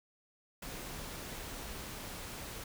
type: noise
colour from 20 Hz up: pink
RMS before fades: -44 dBFS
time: 0.62-2.64 s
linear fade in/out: 5 ms
effects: none